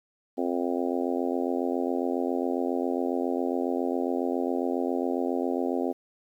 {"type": "harmonic tone", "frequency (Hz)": 87.31, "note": "F2", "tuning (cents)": 0, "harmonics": [3, 4, 5, 6, 7, 8, 9], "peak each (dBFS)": [-29, -31, -33, -35, -36, -37, -38], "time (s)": [0.37, 5.93], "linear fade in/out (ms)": 20, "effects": ["10-bit"]}